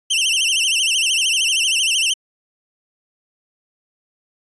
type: tone with vibrato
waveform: sawtooth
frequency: 2900 Hz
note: F#7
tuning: 35 cents flat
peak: -12 dBFS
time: 0.1-2.14 s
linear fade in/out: 10 ms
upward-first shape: sine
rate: 13 Hz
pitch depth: 160 cents each way
effects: resampled to 24000 Hz